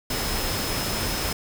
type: tone in noise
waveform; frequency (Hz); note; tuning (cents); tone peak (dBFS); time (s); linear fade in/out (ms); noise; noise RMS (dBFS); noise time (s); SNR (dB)
sine; 5160; E8; -38; -34; 0.1-1.33; 5; pink; -27; 0.1-1.33; -10
effects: none